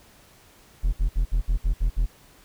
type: tone bursts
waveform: triangle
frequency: 41.2 Hz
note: E1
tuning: in tune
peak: -16 dBFS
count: 8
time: 0.83-2.064 s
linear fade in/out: 20 ms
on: 100 ms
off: 62 ms
effects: pink hiss -54 dBFS RMS until 2.44 s